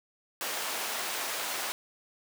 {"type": "high-pass noise", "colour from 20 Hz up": "pink", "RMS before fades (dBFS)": -34, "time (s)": [0.41, 1.72], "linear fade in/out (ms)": 0, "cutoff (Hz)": 620, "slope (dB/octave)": 12, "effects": []}